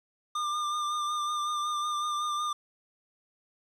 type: tone with vibrato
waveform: square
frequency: 1200 Hz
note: D6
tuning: 37 cents sharp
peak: -29 dBFS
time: 0.35-2.53 s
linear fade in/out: 5 ms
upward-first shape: sine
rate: 5.4 Hz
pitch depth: 26 cents each way
effects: low-pass 7000 Hz 12 dB/octave + 10-bit